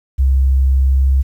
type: tone with pitch glide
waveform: sine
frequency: 66.5 to 66.92 Hz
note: C2 to C2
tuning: +29 to +40 cents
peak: -9 dBFS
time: 0.18-1.23 s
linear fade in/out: 20 ms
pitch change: +11 cents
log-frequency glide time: 0.83-1.1 s
effects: 8-bit